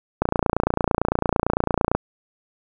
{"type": "click train", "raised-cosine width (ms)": 1, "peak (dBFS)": -4, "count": 51, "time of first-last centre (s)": [0.22, 1.95], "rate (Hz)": 28.9, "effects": []}